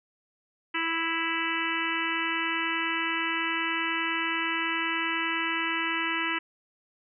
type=harmonic tone; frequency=329.6 Hz; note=E4; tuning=in tune; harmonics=1 / 3 / 4 / 5 / 6 / 7 / 8 / 9; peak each=-35 / -35 / -35 / -35 / -32 / -36 / -34 / -36 dBFS; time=0.74-6.39 s; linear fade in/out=10 ms; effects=none